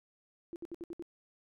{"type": "tone bursts", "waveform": "sine", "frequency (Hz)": 340.1, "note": "F4", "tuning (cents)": -46, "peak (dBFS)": -39, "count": 6, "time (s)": [0.53, 1.024], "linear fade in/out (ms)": 0, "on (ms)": 29, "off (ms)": 64, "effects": []}